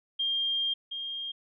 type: tone pair in turn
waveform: sine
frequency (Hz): 3205 / 3218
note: G7 / G7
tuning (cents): +38 / +45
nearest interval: unison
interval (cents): 7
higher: second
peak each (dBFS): -26 / -33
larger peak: first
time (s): 0.19-0.74 / 0.91-1.32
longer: first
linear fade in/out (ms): 10
effects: none